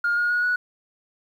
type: tone with pitch steps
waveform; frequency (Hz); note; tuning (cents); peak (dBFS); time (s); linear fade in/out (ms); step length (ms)
sine; 1416 / 1433.3 / 1450.8 / 1468.5; F6 / F6 / F#6 / F#6; +23 / +45 / -34 / -13; -18; 0.04-0.56; 5; 130
effects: tanh soft clip ceiling -16 dBFS + 9-bit